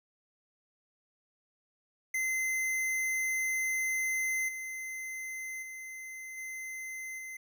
square tone with level steps, 2064 Hz, C7, 24 cents flat, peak -30 / -38 / -42 / -39 / -41 dBFS, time 2.14-7.37 s, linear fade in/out 5 ms, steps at 4.48 / 5.62 / 6.37 / 7.18 s, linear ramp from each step 10 ms, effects none

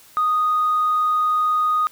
sine tone, 1241 Hz, D#6, 5 cents flat, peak -15 dBFS, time 0.17-1.87 s, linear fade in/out 0 ms, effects tanh soft clip ceiling -12 dBFS + white hiss -49 dBFS RMS until 1.91 s

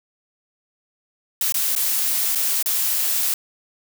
blue noise with dropouts, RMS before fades -21 dBFS, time 1.41-3.34 s, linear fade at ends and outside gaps 2 ms, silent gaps 1.523-1.542 / 1.752-1.762 / 2.35-2.356 / 2.627-2.659 s, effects none

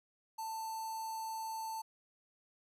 square tone with notch filter, 889 Hz, A5, 18 cents sharp, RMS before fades -41 dBFS, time 0.38-1.82 s, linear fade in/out 10 ms, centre 2500 Hz, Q 1, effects resampled to 32000 Hz + 12-bit

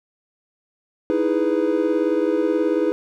triangle chord, E major seventh, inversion third, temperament equal with one note detuned, 311.1 / 329.6 / 415.3 / 496.7 Hz, D#4 / E4 / G#4 / B4, 0 / 0 / 0 / +10 cents, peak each -21 dBFS, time 1.1-2.92 s, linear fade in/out 0 ms, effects none

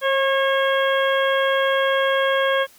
harmonic tone with a mistuned harmonic, 544 Hz, C#5, 33 cents flat, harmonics 1 / 2 / 3 / 4 / 5 / 6, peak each -19 / -24 / -23 / -31 / -36 / -28 dBFS, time 0.01-2.67 s, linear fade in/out 50 ms, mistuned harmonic 1, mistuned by -16 cents, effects white hiss -51 dBFS RMS until 2.78 s

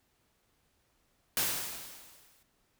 white noise with exponential decay, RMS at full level -28 dBFS, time 1.37-2.43 s, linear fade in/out 1 ms, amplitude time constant 230 ms, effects pink hiss -73 dBFS RMS until 2.79 s

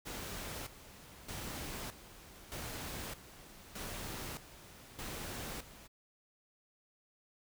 pink noise with tremolo, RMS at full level -43 dBFS, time 0.05-5.88 s, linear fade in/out 20 ms, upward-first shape square, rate 0.81 Hz, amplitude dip 75%, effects none

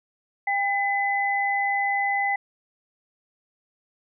sine tone pair together, 800 / 2014 Hz, G5 / B6, +35 / +33 cents, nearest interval octave + major third, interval 1598 cents, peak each -24 dBFS, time 0.47-2.36 s, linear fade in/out 5 ms, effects none

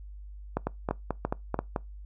two click trains, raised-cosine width 1 ms, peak -14 / -13 dBFS, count 6 / 4, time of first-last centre 0.67-1.762 / 0.57-1.59 s, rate 4.58 / 2.94 Hz, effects noise-tail reverb RT60 0.2 s tail -23 dB re dry + added 50 Hz sine -41 dBFS peak until 2.05 s

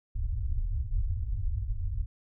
pink low-pass noise, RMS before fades -30 dBFS, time 0.15-2.06 s, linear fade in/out 10 ms, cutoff 110 Hz, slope 96 dB/octave, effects none

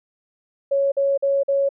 sine tone bursts, 554.4 Hz, C#5, in tune, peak -16 dBFS, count 4, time 0.71-1.691 s, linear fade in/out 10 ms, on 210 ms, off 47 ms, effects none

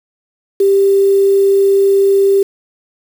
sine tone with quantisation, 394 Hz, G4, 9 cents sharp, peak -7 dBFS, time 0.6-2.43 s, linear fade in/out 5 ms, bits 5, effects none

